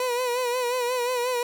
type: tone with vibrato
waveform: 30% pulse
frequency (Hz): 493.9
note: B4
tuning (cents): 0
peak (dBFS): -21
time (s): 0-1.43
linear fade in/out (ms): 2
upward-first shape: sine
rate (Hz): 5.6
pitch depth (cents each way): 58
effects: none